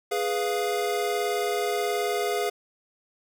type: chord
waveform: square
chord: F diminished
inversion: first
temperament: equal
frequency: 415.3 / 493.9 / 698.5 Hz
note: Ab4 / Cb5 / F5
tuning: 0 / 0 / 0 cents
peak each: -28 / -32 / -30 dBFS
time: 0.11-2.5 s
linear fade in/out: 10 ms
effects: none